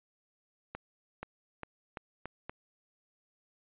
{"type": "accelerating click train", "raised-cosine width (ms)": 0.5, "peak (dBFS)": -24, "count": 6, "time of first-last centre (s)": [0.75, 2.495], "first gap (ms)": 480, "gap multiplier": 0.84, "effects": ["resampled to 8000 Hz"]}